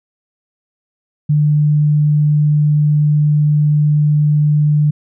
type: tone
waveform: sine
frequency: 149.3 Hz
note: D3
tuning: 29 cents sharp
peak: -9 dBFS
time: 1.29-4.91 s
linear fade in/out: 10 ms
effects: none